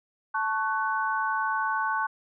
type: chord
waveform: sine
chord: F# minor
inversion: first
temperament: equal with one note detuned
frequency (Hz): 880 / 1108.7 / 1498.9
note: A5 / C#6 / F#6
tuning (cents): 0 / 0 / +22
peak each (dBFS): -29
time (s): 0.34-2.07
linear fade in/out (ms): 10
effects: none